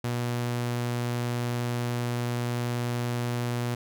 sawtooth tone, 120.7 Hz, B2, 39 cents flat, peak -23 dBFS, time 0.04-3.75 s, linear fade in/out 5 ms, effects none

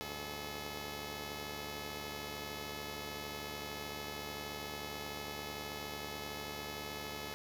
5% pulse tone cluster, 73.4 / 100.9 / 429.6 Hz, D2 / G#2 / A4, 0 / -49 / -41 cents, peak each -34 / -40 / -32 dBFS, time 0.01-7.34 s, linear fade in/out 0 ms, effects none

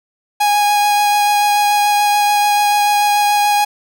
45% pulse tone with vibrato, 826 Hz, G#5, 10 cents flat, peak -11 dBFS, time 0.4-3.65 s, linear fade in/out 10 ms, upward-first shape sine, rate 6.9 Hz, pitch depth 9 cents each way, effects none

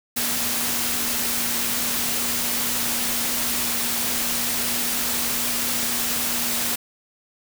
sine tone in noise, 238.7 Hz, A#3, 41 cents sharp, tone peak -35 dBFS, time 0.16-6.76 s, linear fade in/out 10 ms, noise white, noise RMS -24 dBFS, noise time 0.16-6.76 s, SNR -14 dB, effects none

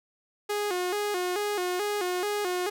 sawtooth tone with vibrato, 386.3 Hz, G4, 25 cents flat, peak -23 dBFS, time 0.49-2.7 s, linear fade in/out 10 ms, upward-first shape square, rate 2.3 Hz, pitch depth 120 cents each way, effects none

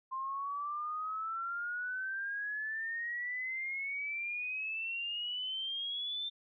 sine exponential sweep, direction up, 1046.5 to 3584 Hz, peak -35 dBFS, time 0.11-6.3 s, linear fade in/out 20 ms, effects none

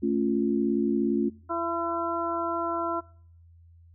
sine chord, A augmented, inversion none, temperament equal, 220 / 277.2 / 349.2 Hz, A3 / C#4 / E#4, 0 / 0 / 0 cents, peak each -27 dBFS, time 0.02-1.3 s, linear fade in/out 20 ms
harmonic tone, 337.2 Hz, E4, 39 cents sharp, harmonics 1 / 2 / 3 / 4, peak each -32 / -32 / -32 / -32 dBFS, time 1.49-3.01 s, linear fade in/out 20 ms
effects noise-tail reverb RT60 0.6 s tail -24 dB re dry + added 84 Hz sine -51 dBFS peak until 3.94 s

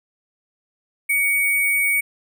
sine tone with sample-and-hold, 2245 Hz, C#7, 21 cents sharp, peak -16 dBFS, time 1.09-2.01 s, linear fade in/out 10 ms, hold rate 11025 Hz, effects none

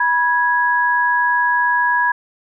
sine tone pair together, 975.8 / 1661.2 Hz, B5 / G#6, -21 / 0 cents, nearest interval major sixth, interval 921 cents, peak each -16 dBFS, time 0-2.12 s, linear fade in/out 5 ms, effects none

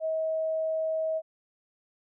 sine tone, 638 Hz, D#5, 43 cents sharp, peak -26 dBFS, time 0-1.22 s, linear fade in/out 50 ms, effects none

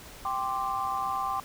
sine chord, G suspended fourth, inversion none, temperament equal, 784 / 1046.5 / 1174.7 Hz, G5 / C6 / D6, 0 / 0 / 0 cents, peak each -32 dBFS, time 0.25-1.4 s, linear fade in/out 2 ms, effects pink hiss -47 dBFS RMS until 1.44 s

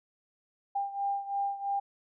sine beating tone pair, 797 / 800 Hz, G5 / G5, +28 / +35 cents, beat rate 3 Hz, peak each -31 / -35 dBFS, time 0.75-1.8 s, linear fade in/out 10 ms, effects none

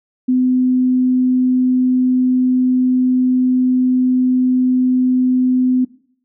sine tone, 254 Hz, B3, 49 cents sharp, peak -11 dBFS, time 0.28-5.85 s, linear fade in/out 10 ms, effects noise-tail reverb RT60 0.6 s tail -20 dB re dry

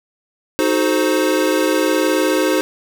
square chord, D# diminished seventh, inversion none, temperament equal with one note detuned, 311.1 / 370 / 429.7 / 523.3 Hz, D#4 / F#4 / A4 / C5, 0 / 0 / -41 / 0 cents, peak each -19 / -21 / -23 / -20 dBFS, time 0.59-2.61 s, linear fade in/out 0 ms, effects none

